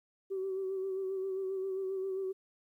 sine tone with vibrato, 382.2 Hz, G4, 44 cents flat, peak -32 dBFS, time 0.3-2.33 s, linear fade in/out 20 ms, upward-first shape sine, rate 7.5 Hz, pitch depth 34 cents each way, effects tanh soft clip ceiling -28 dBFS + 12-bit

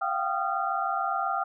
sine tone cluster, 692 / 719 / 778 / 1230 / 1370 Hz, F5 / F#5 / G5 / D#6 / F6, -16 / -50 / -13 / -20 / -34 cents, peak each -34 / -39 / -30 / -31 / -31 dBFS, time 0.01-1.44 s, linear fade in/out 10 ms, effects none

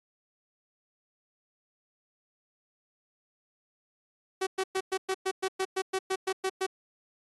sawtooth tone bursts, 379.5 Hz, F#4, 44 cents sharp, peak -23 dBFS, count 14, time 4.41-6.666 s, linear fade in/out 10 ms, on 59 ms, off 110 ms, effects AAC 32 kbps

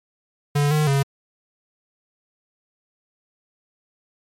square tone with pitch steps, 144.7 / 152.2 / 138.4 Hz, D3 / D#3 / C#3, -25 / -38 / -2 cents, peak -17 dBFS, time 0.55-1.03 s, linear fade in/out 10 ms, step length 160 ms, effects MP3 64 kbps

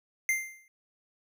square tone with exponential decay, 2093 Hz, C7, in tune, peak -23 dBFS, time 0.29-0.68 s, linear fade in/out 1 ms, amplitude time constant 83 ms, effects none

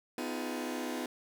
sawtooth chord, F half-diminished seventh, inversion second, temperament just, 251.4 / 314.3 / 349.2 / 419.1 Hz, Cb4 / Eb4 / F4 / Ab4, +31 / +18 / 0 / +16 cents, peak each -34 / -36 / -38 / -40 dBFS, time 0.18-1.06 s, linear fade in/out 2 ms, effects none

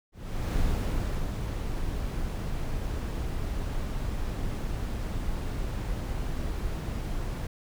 brown noise with ADSR envelope, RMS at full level -26 dBFS, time 0.12-7.47 s, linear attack 430 ms, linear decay 770 ms, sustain -5 dB, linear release 4 ms, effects none

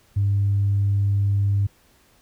sine tone, 100 Hz, G2, 35 cents sharp, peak -16 dBFS, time 0.16-1.67 s, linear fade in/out 10 ms, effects tanh soft clip ceiling -13 dBFS + pink hiss -58 dBFS RMS until 2.21 s

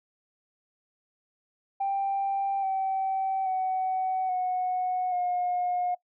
sine tone with pitch steps, 787 / 769 / 751.5 / 734.3 / 717.5 Hz, G5 / G5 / F#5 / F#5 / F5, +7 / -33 / +27 / -13 / +47 cents, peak -24 dBFS, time 1.8-5.95 s, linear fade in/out 10 ms, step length 830 ms, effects noise-tail reverb RT60 0.1 s tail -21 dB re dry + tanh soft clip ceiling -21 dBFS

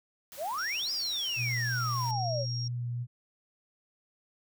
white noise, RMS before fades -47 dBFS, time 0.32-2.11 s, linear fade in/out 0 ms
sine exponential two-way sweep, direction up then down, 523.3 to 5170 to 523.3 Hz, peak -31 dBFS, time 0.37-2.46 s, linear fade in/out 50 ms, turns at 0.92 s
sine tone, 5580 Hz, F8, 2 cents flat, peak -36 dBFS, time 0.58-2.68 s, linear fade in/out 5 ms
sine tone with vibrato, 120.9 Hz, B2, 36 cents flat, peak -31 dBFS, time 1.36-3.07 s, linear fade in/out 50 ms, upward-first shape sine, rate 3.1 Hz, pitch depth 10 cents each way
effects none

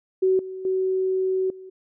sine tone with level steps, 376.4 Hz, F#4, 30 cents sharp, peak -16 / -31 / -20 / -38 dBFS, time 0.22-1.7 s, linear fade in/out 10 ms, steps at 0.39 / 0.65 / 1.5 s, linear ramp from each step 2 ms, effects none

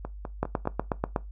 two click trains, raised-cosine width 1 ms, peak -20 / -11 dBFS, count 4 / 7, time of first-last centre 0.05-0.655 / 0.43-1.162 s, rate 4.96 / 8.2 Hz, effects noise-tail reverb RT60 0.2 s tail -19 dB re dry + added 50 Hz sine -38 dBFS peak until 1.31 s

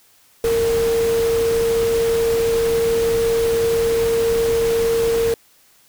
sine tone in noise, 460 Hz, A#4, 23 cents flat, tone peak -15 dBFS, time 0.44-5.34 s, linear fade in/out 2 ms, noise pink, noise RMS -28 dBFS, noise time 0.44-5.34 s, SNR +10 dB, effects white hiss -54 dBFS RMS until 5.88 s

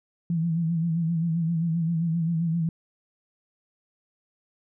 sine tone with vibrato, 165.9 Hz, E3, 11 cents sharp, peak -22 dBFS, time 0.3-2.69 s, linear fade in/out 2 ms, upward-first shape sine, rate 7.6 Hz, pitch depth 63 cents each way, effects none

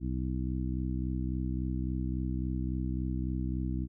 harmonic tone, 63.6 Hz, C2, 48 cents flat, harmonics 1 / 2 / 3 / 4 / 5, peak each -33 / -36 / -38 / -39 / -40 dBFS, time 0-3.88 s, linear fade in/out 50 ms, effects none

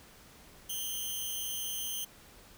5% pulse tone with amplitude modulation, 3092 Hz, G7, 24 cents flat, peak -22 dBFS, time 0.69-2.05 s, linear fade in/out 10 ms, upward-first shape sine, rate 225 Hz, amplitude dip 90%, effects pink hiss -56 dBFS RMS until 2.57 s

